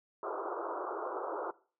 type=band-pass noise; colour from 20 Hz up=pink; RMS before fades=-38 dBFS; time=0.23-1.51 s; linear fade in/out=2 ms; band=330 to 1400 Hz; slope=96 dB/octave; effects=noise-tail reverb RT60 0.4 s tail -20 dB re dry